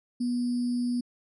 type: tone with sample-and-hold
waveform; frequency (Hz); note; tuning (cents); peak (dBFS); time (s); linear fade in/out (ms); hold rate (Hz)
sine; 243.6; B3; -24; -25; 0.2-1.01; 10; 4900
effects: resampled to 24000 Hz